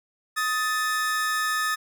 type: tone pair together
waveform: 45% pulse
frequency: 1256 / 1759.8 Hz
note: D#6 / A6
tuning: +16 / 0 cents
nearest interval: tritone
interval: 584 cents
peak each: -26 dBFS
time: 0.36-1.76 s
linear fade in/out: 20 ms
effects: none